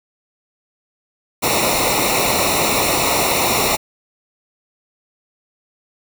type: noise with comb filter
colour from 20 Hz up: pink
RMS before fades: -17 dBFS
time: 1.42-3.77 s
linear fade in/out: 20 ms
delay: 0.62 ms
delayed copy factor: -0.85
effects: none